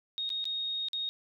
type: tone with dropouts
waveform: sine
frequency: 3729 Hz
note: A#7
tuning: in tune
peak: -31 dBFS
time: 0.18-1.09 s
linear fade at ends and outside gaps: 0 ms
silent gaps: 0.292-0.302 / 0.442-0.454 / 0.885-0.932 s
effects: none